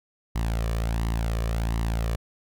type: tone with flanger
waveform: sawtooth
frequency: 56.4 Hz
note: A1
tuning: 44 cents sharp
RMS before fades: -26 dBFS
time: 0.35-2.16 s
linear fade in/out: 10 ms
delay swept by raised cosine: 1 to 1.73 ms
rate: 1.4 Hz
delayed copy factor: +0.55
effects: none